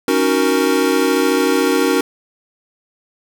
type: chord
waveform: square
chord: D# minor seventh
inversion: third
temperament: equal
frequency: 277.2 / 311.1 / 370 / 466.2 Hz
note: C#4 / D#4 / F#4 / A#4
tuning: 0 / 0 / 0 / 0 cents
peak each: -19 / -21 / -19 / -19 dBFS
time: 0.08-2.01 s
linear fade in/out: 2 ms
effects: none